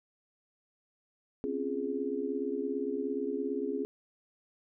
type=chord; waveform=sine; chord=Db major seventh; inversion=third; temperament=just; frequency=259.9 / 277.2 / 346.5 / 415.8 Hz; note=C4 / Db4 / F4 / Ab4; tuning=-11 / 0 / -14 / +2 cents; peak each=-38 / -36 / -39 / -34 dBFS; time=1.44-3.85 s; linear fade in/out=0 ms; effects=none